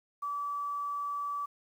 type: tone with quantisation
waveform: sine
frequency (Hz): 1152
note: D6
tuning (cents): -34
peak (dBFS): -32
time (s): 0.22-1.46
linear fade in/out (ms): 10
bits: 10
effects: none